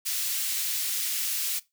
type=high-pass noise; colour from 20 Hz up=white; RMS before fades=-29 dBFS; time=0.05-1.6 s; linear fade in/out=20 ms; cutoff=2500 Hz; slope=12 dB/octave; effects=noise-tail reverb RT60 0.2 s tail -19 dB re dry